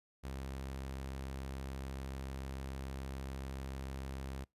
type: tone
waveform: sawtooth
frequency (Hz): 66.9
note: C2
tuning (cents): +39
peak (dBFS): -37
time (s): 0.23-4.45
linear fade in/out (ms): 20
effects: noise-tail reverb RT60 0.2 s tail -26 dB re dry + resampled to 32000 Hz